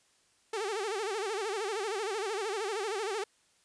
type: tone with vibrato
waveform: sawtooth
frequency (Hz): 415.3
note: G#4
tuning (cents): 0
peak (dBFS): -28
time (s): 0.53-3.24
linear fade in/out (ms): 5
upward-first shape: sine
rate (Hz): 13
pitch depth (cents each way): 160
effects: white hiss -68 dBFS RMS until 3.64 s + resampled to 22050 Hz